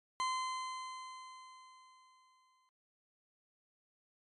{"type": "tone with exponential decay", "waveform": "40% pulse", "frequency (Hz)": 1032, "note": "C6", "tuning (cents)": -24, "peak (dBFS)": -31, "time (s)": [0.2, 2.69], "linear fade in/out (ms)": 0, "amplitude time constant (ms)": 540, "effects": ["low-pass 8000 Hz 12 dB/octave", "MP3 48 kbps"]}